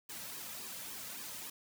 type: noise with flanger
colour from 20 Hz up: white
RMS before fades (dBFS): -45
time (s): 0.09-1.5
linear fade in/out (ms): 5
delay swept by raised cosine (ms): 1.4 to 2.8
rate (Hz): 3.6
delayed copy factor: -0.7
effects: none

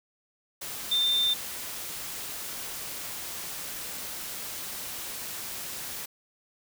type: tone in noise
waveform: sine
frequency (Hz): 3591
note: A7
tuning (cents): +35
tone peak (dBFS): -22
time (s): 0.91-1.34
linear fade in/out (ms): 10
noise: white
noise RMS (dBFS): -37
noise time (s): 0.61-6.06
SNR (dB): +12
effects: none

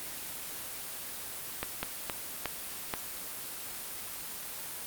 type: slowing click train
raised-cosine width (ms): 0.3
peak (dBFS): -14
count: 5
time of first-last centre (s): 1.63-2.938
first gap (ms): 200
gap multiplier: 1.34
effects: white hiss -40 dBFS RMS until 4.86 s + Opus 24 kbps

